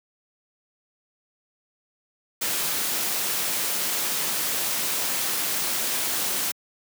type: noise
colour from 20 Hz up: white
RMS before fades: -26 dBFS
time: 2.41-6.52 s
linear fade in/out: 10 ms
effects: high-pass 150 Hz 12 dB/octave